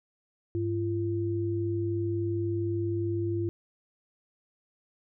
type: tone pair together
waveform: sine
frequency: 101.91 / 341.6 Hz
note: G#2 / F4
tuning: -32 / -38 cents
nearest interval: octave + major sixth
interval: 2094 cents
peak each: -30 / -29 dBFS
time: 0.55-3.49 s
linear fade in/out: 0 ms
effects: none